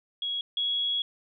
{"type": "tone pair in turn", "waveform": "sine", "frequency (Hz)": [3322, 3337], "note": ["G#7", "G#7"], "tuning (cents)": [0, 8], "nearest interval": "unison", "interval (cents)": 8, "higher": "second", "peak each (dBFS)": [-28, -25], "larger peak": "second", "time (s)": [[0.22, 0.41], [0.57, 1.02]], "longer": "second", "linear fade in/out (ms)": 2, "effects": []}